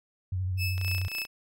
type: tone with vibrato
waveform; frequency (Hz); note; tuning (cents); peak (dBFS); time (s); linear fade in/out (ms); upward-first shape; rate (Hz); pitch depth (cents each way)
sine; 92.5; F#2; 0; -27; 0.32-1.08; 5; square; 13; 39
type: tone with tremolo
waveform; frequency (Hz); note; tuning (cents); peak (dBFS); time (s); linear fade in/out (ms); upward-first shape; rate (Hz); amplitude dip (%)
30% pulse; 2611; E7; -17; -27; 0.57-1.27; 50; sine; 3.6; 75
type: click train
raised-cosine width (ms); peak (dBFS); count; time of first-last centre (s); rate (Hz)
0.2; -23; 15; 0.78-1.251; 29.7
effects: none